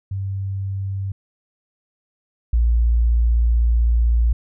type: tone pair in turn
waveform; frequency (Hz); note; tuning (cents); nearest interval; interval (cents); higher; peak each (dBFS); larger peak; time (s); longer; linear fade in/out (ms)
sine; 97.3 / 57.92; G2 / A#1; -12 / -10; major sixth; 898; first; -22 / -13; second; 0.11-1.12 / 2.53-4.33; second; 5
effects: none